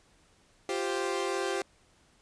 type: chord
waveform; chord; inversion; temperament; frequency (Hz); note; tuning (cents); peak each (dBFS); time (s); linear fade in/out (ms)
sawtooth; F suspended second; none; equal; 349.2 / 392 / 523.3; F4 / G4 / C5; 0 / 0 / 0; -31 / -28 / -32; 0.69-1.62; 2
effects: pink hiss -64 dBFS RMS until 2.21 s + resampled to 22050 Hz